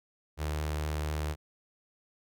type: tone with notch filter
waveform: sawtooth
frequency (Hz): 76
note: D#2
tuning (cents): -40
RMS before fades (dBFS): -33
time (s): 0.37-1.36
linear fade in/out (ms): 50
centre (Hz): 220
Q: 1.7
effects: none